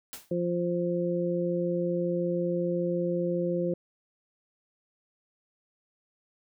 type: noise with exponential decay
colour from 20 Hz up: white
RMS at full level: -37 dBFS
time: 0.13-0.34 s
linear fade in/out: 0 ms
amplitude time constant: 44 ms
type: harmonic tone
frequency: 174.61 Hz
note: F3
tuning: in tune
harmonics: 1 / 2 / 3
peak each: -30 / -30 / -30 dBFS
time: 0.31-3.74 s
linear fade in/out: 5 ms
effects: none